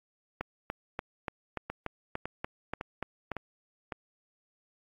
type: two click trains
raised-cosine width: 0.5 ms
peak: -20 / -18 dBFS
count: 5 / 11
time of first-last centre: 1.7-3.922 / 0.41-3.317 s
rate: 1.8 / 3.44 Hz
effects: AAC 48 kbps